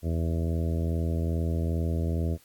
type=harmonic tone; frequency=82.41 Hz; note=E2; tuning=in tune; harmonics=1 / 2 / 3 / 4 / 5 / 6 / 7 / 8; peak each=-26 / -32 / -36 / -38 / -40 / -42 / -43 / -44 dBFS; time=0.02-2.38 s; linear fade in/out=50 ms; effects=white hiss -60 dBFS RMS until 2.44 s + AAC 64 kbps